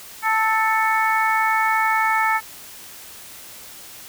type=harmonic tone with a mistuned harmonic; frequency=442.1 Hz; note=A4; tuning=8 cents sharp; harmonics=2 / 3 / 4 / 5; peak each=-20 / -22 / -23 / -24 dBFS; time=0.22-2.41 s; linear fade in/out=50 ms; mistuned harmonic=3; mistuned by=-21 cents; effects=white hiss -40 dBFS RMS until 4.08 s